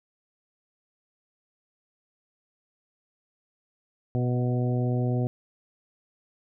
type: harmonic tone with a mistuned harmonic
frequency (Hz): 123.47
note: B2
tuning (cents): 0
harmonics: 1 / 2 / 3 / 4 / 5 / 6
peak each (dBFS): -24 / -30 / -34 / -36 / -38 / -40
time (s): 4.15-5.27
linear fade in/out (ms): 0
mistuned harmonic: 5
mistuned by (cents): +18
effects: none